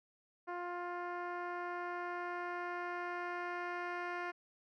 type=tone with low-pass filter sweep; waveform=10% pulse; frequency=352.2 Hz; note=F4; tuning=15 cents sharp; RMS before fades=-41 dBFS; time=0.47-4.32 s; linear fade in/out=20 ms; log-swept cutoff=1200 to 2200 Hz; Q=0.98; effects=none